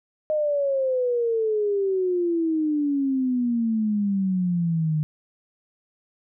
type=exponential sweep; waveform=sine; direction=down; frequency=620 to 151.2 Hz; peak=-20 dBFS; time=0.3-5.03 s; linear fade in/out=0 ms; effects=none